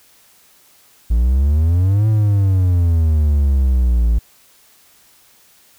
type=exponential two-way sweep; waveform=triangle; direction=up then down; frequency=55 to 110 to 55 Hz; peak=-9 dBFS; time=1.1-4.19 s; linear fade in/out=10 ms; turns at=2.08 s; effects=white hiss -51 dBFS RMS until 5.78 s